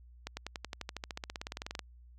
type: accelerating click train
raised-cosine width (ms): 0.2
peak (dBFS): -21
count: 24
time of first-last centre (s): 0.27-1.792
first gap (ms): 100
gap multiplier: 0.96
effects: added 60 Hz sine -53 dBFS peak until 2.18 s